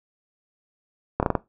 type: slowing click train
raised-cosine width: 1 ms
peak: -6 dBFS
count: 5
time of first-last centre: 1.2-1.352 s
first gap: 28 ms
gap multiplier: 1.21
effects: noise-tail reverb RT60 0.2 s tail -18 dB re dry